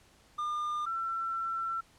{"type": "tone pair in turn", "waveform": ["triangle", "sine"], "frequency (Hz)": [1206, 1345.9], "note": ["D6", "E6"], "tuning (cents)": [46, 36], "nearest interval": "major second", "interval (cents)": 190, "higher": "second", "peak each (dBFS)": [-29, -31], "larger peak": "first", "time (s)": [[0.38, 0.86], [0.86, 1.81]], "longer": "second", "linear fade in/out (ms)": 10, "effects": ["pink hiss -62 dBFS RMS until 1.98 s", "low-pass 10000 Hz 12 dB/octave"]}